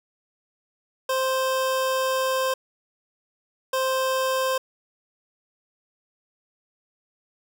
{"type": "tone pair in turn", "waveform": "25% pulse", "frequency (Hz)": [523.3, 523.3], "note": ["C5", "C5"], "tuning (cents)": [0, 0], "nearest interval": "unison", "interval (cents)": 0, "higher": "neither", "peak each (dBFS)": -18, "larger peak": "neither", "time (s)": [[1.09, 2.54], [3.73, 4.58]], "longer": "first", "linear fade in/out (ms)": 5, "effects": []}